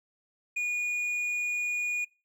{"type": "tone with hard clipping", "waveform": "sine", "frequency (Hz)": 2448, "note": "D#7", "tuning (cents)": -29, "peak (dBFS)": -28, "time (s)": [0.56, 2.05], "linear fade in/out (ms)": 10, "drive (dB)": 3, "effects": ["noise-tail reverb RT60 0.3 s tail -23 dB re dry"]}